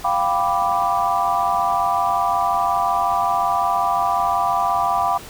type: chord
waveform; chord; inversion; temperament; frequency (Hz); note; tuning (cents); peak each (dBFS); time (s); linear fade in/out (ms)
sine; G dominant seventh; third; equal; 698.5 / 784 / 987.8 / 1174.7; F5 / G5 / B5 / D6; 0 / 0 / 0 / 0; -22; 0.04-5.18; 10
effects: pink hiss -38 dBFS RMS until 5.29 s